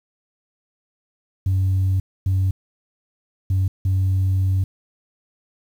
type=tone bursts at uneven times; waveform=sine; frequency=94.7 Hz; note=F#2; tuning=41 cents sharp; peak=-14 dBFS; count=4; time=1.46-2 / 2.26-2.51 / 3.5-3.68 / 3.85-4.64 s; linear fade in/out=5 ms; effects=tanh soft clip ceiling -14 dBFS + 8-bit